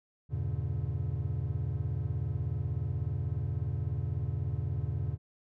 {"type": "chord", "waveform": "triangle", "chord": "E diminished seventh", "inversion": "none", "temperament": "just", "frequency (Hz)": [82.41, 98.89, 118.67, 142.4], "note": ["E2", "G2", "Bb2", "Db3"], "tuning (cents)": [0, 16, 31, 47], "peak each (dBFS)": -34, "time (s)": [0.29, 5.18], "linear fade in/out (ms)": 50, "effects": []}